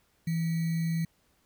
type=tone with sample-and-hold; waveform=sine; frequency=164.81 Hz; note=E3; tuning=in tune; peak=-26 dBFS; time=0.27-1.05 s; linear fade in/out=5 ms; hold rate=2100 Hz; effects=pink hiss -69 dBFS RMS until 1.45 s